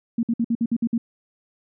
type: tone bursts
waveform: sine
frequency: 232.1 Hz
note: A#3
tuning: 7 cents flat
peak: -18 dBFS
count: 8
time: 0.18-0.98 s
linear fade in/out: 5 ms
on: 51 ms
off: 56 ms
effects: none

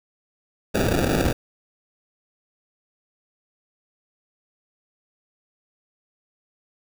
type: noise with sample-and-hold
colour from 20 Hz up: white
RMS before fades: -21 dBFS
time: 0.74-1.33 s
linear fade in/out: 10 ms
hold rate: 1050 Hz
effects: none

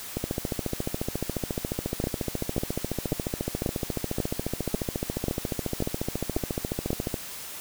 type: two click trains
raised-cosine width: 2 ms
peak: -14 / -12 dBFS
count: 100 / 10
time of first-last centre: 0.17-7.142 / 2.04-6.905 s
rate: 14.2 / 1.85 Hz
effects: white hiss -39 dBFS RMS until 7.6 s

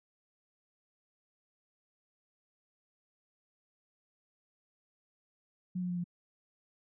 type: tone with pitch steps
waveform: sine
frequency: 181.8 / 179.4 / 177.03 / 174.7 Hz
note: F#3 / F3 / F3 / F3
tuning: -30 / +47 / +24 / +1 cents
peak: -32 dBFS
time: 5.75-6.042 s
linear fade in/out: 10 ms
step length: 73 ms
effects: none

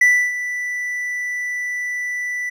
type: tone with ADSR envelope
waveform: triangle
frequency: 1975.5 Hz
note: B6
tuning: in tune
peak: -7 dBFS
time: 0.01-2.5 s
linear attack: 6 ms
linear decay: 300 ms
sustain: -13 dB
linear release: 12 ms
effects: none

